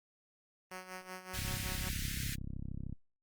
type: tone with tremolo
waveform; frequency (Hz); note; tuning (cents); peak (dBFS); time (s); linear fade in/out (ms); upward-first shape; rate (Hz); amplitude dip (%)
5% pulse; 185; F#3; 0; -31; 0.71-1.89; 2; sine; 5.3; 70
type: band-stop noise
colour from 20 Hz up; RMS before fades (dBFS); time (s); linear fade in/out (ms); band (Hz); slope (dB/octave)
pink; -40; 1.33-2.36; 20; 140 to 1600; 48
type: click train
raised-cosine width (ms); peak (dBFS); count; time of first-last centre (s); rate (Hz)
5; -29; 52; 1.39-2.926; 33.2
effects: Opus 32 kbps